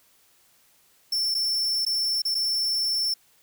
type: tone with dropouts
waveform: 45% pulse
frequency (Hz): 5390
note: E8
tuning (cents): +38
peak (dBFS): -23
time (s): 1.12-3.14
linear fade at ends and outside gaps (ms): 5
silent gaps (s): 1.344-1.348 / 1.851-1.863 / 2.22-2.251 / 2.346-2.35
effects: white hiss -61 dBFS RMS until 3.42 s